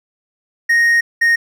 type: tone pair in turn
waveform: triangle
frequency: 1864.7 / 1857.2 Hz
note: A#6 / A#6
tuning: 0 / -7 cents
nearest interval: unison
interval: 7 cents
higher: first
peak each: -8 dBFS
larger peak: neither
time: 0.69-1.01 / 1.21-1.36 s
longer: first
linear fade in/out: 10 ms
effects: none